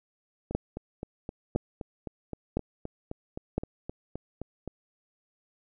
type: two click trains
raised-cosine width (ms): 2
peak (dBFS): -13 / -22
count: 4 / 17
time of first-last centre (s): 0.55-3.58 / 0.51-4.677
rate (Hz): 0.99 / 3.84
effects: none